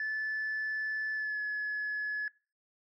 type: tone with pitch glide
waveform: sine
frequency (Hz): 1741 to 1703.2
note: A6 to G#6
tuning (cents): -19 to +43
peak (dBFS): -30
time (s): 0-2.28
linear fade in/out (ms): 2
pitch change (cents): -38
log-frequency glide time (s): 1.14-1.4
effects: noise-tail reverb RT60 0.4 s tail -25 dB re dry + tanh soft clip ceiling -29 dBFS